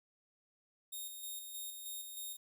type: tone with tremolo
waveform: 5% pulse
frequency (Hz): 3700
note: A#7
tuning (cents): -14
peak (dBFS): -34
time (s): 0.92-2.37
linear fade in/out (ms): 10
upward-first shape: square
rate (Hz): 3.2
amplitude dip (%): 40
effects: 12-bit